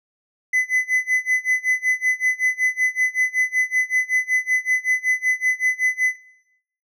triangle tone with tremolo, 2016 Hz, B6, 35 cents sharp, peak -13 dBFS, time 0.53-6.16 s, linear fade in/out 5 ms, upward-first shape sine, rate 5.3 Hz, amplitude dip 95%, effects noise-tail reverb RT60 0.8 s tail -18 dB re dry

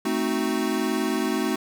square chord, A diminished seventh, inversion none, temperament equal, 220 / 261.6 / 311.1 / 370 Hz, A3 / C4 / Eb4 / Gb4, 0 / 0 / 0 / 0 cents, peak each -29 dBFS, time 0.05-1.56 s, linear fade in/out 5 ms, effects none

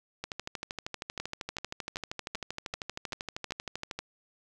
two click trains, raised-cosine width 0.2 ms, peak -18 / -18 dBFS, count 7 / 49, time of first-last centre 1.2-3.508 / 0.24-3.99 s, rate 2.6 / 12.8 Hz, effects none

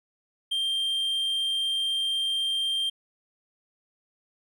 triangle tone, 3174 Hz, G7, 21 cents sharp, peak -23 dBFS, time 0.51-2.9 s, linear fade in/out 10 ms, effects none

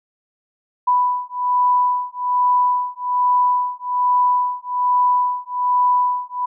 sine beating tone pair, 990 / 991.2 Hz, B5 / B5, +4 / +6 cents, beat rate 1.2 Hz, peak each -18 dBFS, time 0.87-6.46 s, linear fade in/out 10 ms, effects none

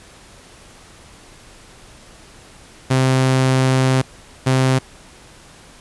sawtooth tone bursts at uneven times, 130.81 Hz, C3, in tune, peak -9 dBFS, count 2, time 2.9-4.02 / 4.46-4.79 s, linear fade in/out 10 ms, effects pink hiss -44 dBFS RMS until 5.8 s + resampled to 24000 Hz

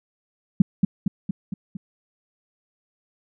sine tone with echo, 191.4 Hz, G3, 41 cents flat, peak -8 dBFS, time 0.6-0.62 s, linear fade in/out 5 ms, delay 230 ms, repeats 5, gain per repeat -4 dB, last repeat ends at 1.77 s, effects none

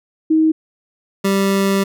sine / 25% pulse tone pair in turn, 316.3 / 195.95 Hz, D#4 / G3, +29 / 0 cents, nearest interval minor sixth, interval 829 cents, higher first, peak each -10 dBFS, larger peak neither, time 0.3-0.52 / 1.24-1.84 s, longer second, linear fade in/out 10 ms, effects none

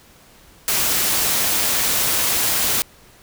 white noise, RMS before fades -19 dBFS, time 0.68-2.82 s, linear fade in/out 0 ms, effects pink hiss -49 dBFS RMS until 3.22 s

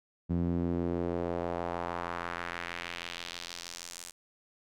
sawtooth tone with band-pass filter sweep, 86.3 Hz, F2, 20 cents flat, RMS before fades -35 dBFS, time 0.29-4.12 s, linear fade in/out 20 ms, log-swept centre 190 to 8300 Hz, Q 1.5, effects none

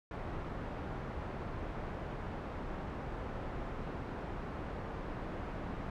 pink low-pass noise, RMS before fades -41 dBFS, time 0.11-5.9 s, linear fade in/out 2 ms, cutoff 1300 Hz, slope 12 dB/octave, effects none

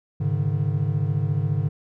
triangle chord, Ab suspended fourth, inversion none, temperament equal with one note detuned, 103.83 / 138.59 / 152.98 Hz, Ab2 / Db3 / Eb3, 0 / 0 / -29 cents, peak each -23 dBFS, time 0.2-1.69 s, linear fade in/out 10 ms, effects none

